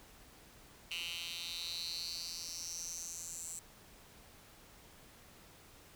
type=tone with high-pass filter sweep; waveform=10% pulse; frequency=169.9 Hz; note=F3; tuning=47 cents flat; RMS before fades=-43 dBFS; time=0.91-3.59 s; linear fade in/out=2 ms; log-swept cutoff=2900 to 7800 Hz; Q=6.1; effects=pink hiss -59 dBFS RMS until 5.95 s